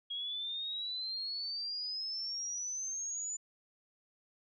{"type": "exponential sweep", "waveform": "sine", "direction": "up", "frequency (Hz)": [3286, 7040], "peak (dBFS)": -36, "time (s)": [0.1, 3.37], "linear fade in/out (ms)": 10, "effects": []}